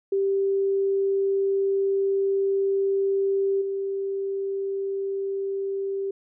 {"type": "tone with level steps", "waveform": "sine", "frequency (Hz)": 392, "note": "G4", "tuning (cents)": 0, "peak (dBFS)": [-20, -25], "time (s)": [0.12, 6.11], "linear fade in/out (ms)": 5, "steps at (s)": 3.61, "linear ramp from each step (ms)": 10, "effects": []}